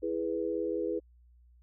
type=chord; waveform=sine; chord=E major; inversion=none; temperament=equal; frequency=329.6 / 415.3 / 493.9 Hz; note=E4 / G#4 / B4; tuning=0 / 0 / 0 cents; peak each=-34 dBFS; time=0.02-1 s; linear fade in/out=20 ms; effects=added 60 Hz sine -57 dBFS peak until 1.62 s